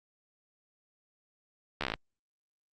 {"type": "slowing click train", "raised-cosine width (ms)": 0.3, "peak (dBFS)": -15, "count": 9, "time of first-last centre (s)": [1.81, 1.939], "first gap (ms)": 13, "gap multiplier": 1.06, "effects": ["Opus 48 kbps"]}